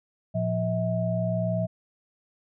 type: tone cluster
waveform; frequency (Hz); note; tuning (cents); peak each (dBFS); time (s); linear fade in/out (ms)
sine; 115.6 / 176.6 / 643; A#2 / F3 / E5; -14 / +20 / -43; -28; 0.34-1.67; 20
effects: none